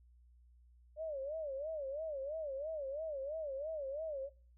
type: tone with vibrato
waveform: sine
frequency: 587 Hz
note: D5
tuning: 1 cent flat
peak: -38 dBFS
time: 0.96-4.3 s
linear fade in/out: 50 ms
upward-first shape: sine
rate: 3 Hz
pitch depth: 170 cents each way
effects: noise-tail reverb RT60 0.4 s tail -22 dB re dry + added 60 Hz sine -61 dBFS peak until 4.57 s